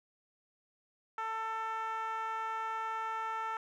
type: tone with band-pass filter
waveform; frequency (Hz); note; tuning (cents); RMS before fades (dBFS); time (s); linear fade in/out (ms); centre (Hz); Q
10% pulse; 445.2; A4; +20; -37; 1.18-3.57; 2; 1100; 6
effects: none